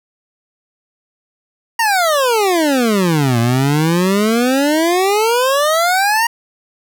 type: exponential two-way sweep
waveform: 25% pulse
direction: down then up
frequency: 944 to 114.4 to 944 Hz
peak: -8 dBFS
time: 1.79-6.27 s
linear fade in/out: 5 ms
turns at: 3.39 s
effects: none